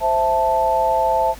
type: chord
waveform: sine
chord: A minor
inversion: first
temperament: equal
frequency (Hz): 523.3 / 659.3 / 880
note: C5 / E5 / A5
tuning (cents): 0 / 0 / 0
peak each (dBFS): -22 / -20 / -17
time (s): 0-1.35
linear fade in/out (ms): 50
effects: added 50 Hz sine -37 dBFS peak until 1.39 s + pink hiss -41 dBFS RMS until 1.39 s